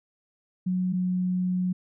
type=tone pair in turn; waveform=sine; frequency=183.2 / 182.28 Hz; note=F#3 / F#3; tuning=-17 / -26 cents; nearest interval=unison; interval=9 cents; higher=first; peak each=-23 dBFS; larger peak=neither; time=0.66-0.93 / 0.93-1.73 s; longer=second; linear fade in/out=10 ms; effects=none